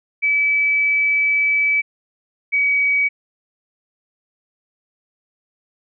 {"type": "tone pair in turn", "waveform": "sine", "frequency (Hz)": [2298, 2269], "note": ["D7", "C#7"], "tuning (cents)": [-38, 40], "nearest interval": "unison", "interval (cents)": 22, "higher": "first", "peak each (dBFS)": -14, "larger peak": "neither", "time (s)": [[0.22, 1.82], [2.52, 3.09]], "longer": "first", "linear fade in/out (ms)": 20, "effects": []}